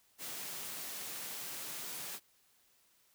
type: high-pass noise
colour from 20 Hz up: white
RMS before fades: -43 dBFS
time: 0.18-2.2 s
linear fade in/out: 50 ms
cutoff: 110 Hz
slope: 96 dB/octave
effects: white hiss -70 dBFS RMS until 3.14 s